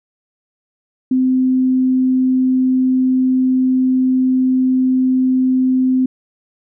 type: tone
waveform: sine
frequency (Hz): 257.8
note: C4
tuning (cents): -26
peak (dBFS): -11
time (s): 1.11-6.06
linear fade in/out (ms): 5
effects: none